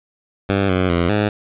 10% pulse tone with pitch steps, 98.4 / 92.3 / 86.3 / 104.4 Hz, G2 / F#2 / F2 / G#2, +7 / -4 / -20 / +10 cents, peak -7 dBFS, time 0.49-1.29 s, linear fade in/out 5 ms, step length 200 ms, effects resampled to 8000 Hz + 7-bit

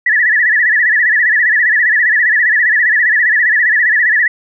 sine tone with vibrato, 1832 Hz, A#6, 31 cents flat, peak -8 dBFS, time 0.06-4.28 s, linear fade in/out 5 ms, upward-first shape sine, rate 15 Hz, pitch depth 140 cents each way, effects none

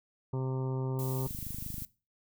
harmonic tone, 130.9 Hz, C3, 1 cent sharp, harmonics 1 / 2 / 3 / 4 / 5 / 6 / 7 / 8 / 9, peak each -31 / -41 / -39 / -47 / -52 / -54 / -46 / -55 / -54 dBFS, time 0.33-1.27 s, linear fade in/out 5 ms
violet noise, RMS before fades -42 dBFS, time 0.99-1.85 s, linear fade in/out 0 ms
click train, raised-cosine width 5 ms, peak -29 dBFS, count 15, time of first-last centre 1.27-1.821 s, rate 25.4 Hz
effects noise-tail reverb RT60 0.3 s tail -19 dB re dry

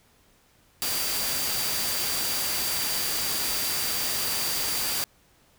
sine tone in noise, 4702 Hz, D8, 1 cent sharp, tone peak -33 dBFS, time 0.82-5.04 s, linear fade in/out 0 ms, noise white, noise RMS -28 dBFS, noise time 0.82-5.04 s, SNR -8 dB, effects pink hiss -61 dBFS RMS until 5.58 s

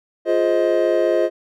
triangle chord, F minor seventh, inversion none, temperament just, 349.2 / 419.1 / 523.8 / 628.6 Hz, F4 / Ab4 / C5 / Eb5, 0 / +16 / +2 / +18 cents, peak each -18 / -21 / -19 / -17 dBFS, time 0.25-1.3 s, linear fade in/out 50 ms, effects none

